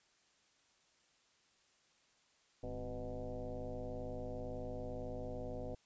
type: tone with frequency modulation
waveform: sine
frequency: 261.6 Hz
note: C4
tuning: in tune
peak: -40 dBFS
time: 2.63-5.75 s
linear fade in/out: 5 ms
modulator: 118 Hz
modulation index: 3.3
effects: white hiss -72 dBFS RMS until 5.85 s + resampled to 16000 Hz